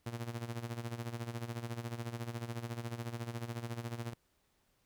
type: tone with tremolo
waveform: sawtooth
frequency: 117.5 Hz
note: A#2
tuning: 14 cents sharp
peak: -32 dBFS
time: 0.06-4.14 s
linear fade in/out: 5 ms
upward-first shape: sine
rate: 14 Hz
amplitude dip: 75%
effects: pink hiss -75 dBFS RMS until 4.85 s